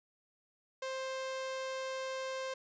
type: tone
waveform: sawtooth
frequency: 526 Hz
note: C5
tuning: 9 cents sharp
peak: -33 dBFS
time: 0.82-2.54 s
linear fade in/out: 5 ms
effects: resampled to 16000 Hz + 11-bit